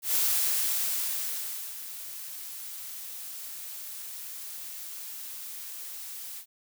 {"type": "noise with ADSR envelope", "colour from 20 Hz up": "blue", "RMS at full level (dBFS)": -25, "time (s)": [0.02, 6.46], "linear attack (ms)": 120, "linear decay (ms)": 1600, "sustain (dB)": -15, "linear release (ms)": 81, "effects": []}